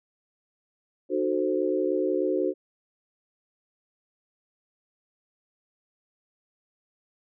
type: chord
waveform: sine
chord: D# diminished seventh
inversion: none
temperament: equal with one note detuned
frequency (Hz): 303.7 / 370 / 440 / 523.3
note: D#4 / F#4 / A4 / C5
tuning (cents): -42 / 0 / 0 / 0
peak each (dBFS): -29 / -26 / -31 / -29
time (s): 1.09-2.54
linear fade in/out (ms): 50
effects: none